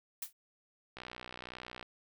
blue noise with exponential decay, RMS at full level -34 dBFS, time 0.22-0.33 s, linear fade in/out 5 ms, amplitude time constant 23 ms
click train, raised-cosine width 0.3 ms, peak -28 dBFS, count 54, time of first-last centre 0.97-1.828 s, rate 61.8 Hz
effects none

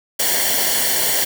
white noise with comb filter, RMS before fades -18 dBFS, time 0.19-1.25 s, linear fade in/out 10 ms, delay 0.79 ms, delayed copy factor -0.7, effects none

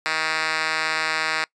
5% pulse tone with band-pass filter, 158.2 Hz, D#3, 29 cents sharp, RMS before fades -24 dBFS, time 0.06-1.44 s, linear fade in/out 0 ms, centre 2800 Hz, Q 1.1, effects noise-tail reverb RT60 0.1 s tail -24 dB re dry + resampled to 22050 Hz

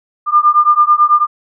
sine beating tone pair, 1198 / 1207.1 Hz, D6 / D6, +34 / +47 cents, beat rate 9.1 Hz, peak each -10 dBFS, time 0.26-1.27 s, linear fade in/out 50 ms, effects none

